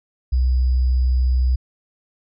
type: tone with sample-and-hold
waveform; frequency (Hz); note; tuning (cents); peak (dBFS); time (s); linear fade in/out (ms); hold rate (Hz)
sine; 63.3; B1; +43; -14; 0.32-1.56; 10; 4900
effects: resampled to 16000 Hz